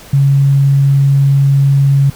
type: tone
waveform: sine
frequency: 138.59 Hz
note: C#3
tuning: in tune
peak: -6 dBFS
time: 0.13-2.1 s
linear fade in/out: 5 ms
effects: pink hiss -36 dBFS RMS until 2.15 s